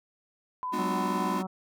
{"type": "tone with vibrato", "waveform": "sine", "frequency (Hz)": 1005, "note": "B5", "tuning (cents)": 30, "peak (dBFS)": -30, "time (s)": [0.63, 1.39], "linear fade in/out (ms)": 0, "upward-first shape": "triangle", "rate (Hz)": 18, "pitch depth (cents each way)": 14}
{"type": "chord", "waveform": "square", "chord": "G# diminished seventh", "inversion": "none", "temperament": "just", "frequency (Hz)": [207.7, 249.2, 299, 358.8], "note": ["G#3", "B3", "D4", "F4"], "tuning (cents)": [0, 16, 31, 47], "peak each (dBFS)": -37, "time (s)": [0.72, 1.43], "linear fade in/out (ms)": 20}
{"type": "harmonic tone", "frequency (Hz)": 187.9, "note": "F#3", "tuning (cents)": 27, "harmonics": [1, 2, 3, 4, 5, 6, 7], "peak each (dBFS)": [-33, -43, -43, -39, -42, -46, -44], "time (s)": [0.78, 1.47], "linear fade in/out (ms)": 10}
{"effects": []}